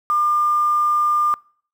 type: tone with quantisation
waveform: sine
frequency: 1200 Hz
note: D6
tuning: 37 cents sharp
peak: -15 dBFS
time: 0.1-1.34 s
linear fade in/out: 0 ms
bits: 7
effects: noise-tail reverb RT60 0.5 s tail -25 dB re dry